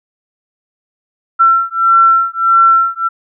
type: beating tone pair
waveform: sine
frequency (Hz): 1350 / 1351.6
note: E6 / E6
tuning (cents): +41 / +43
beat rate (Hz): 1.6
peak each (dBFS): -10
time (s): 1.39-3.09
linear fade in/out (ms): 20
effects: none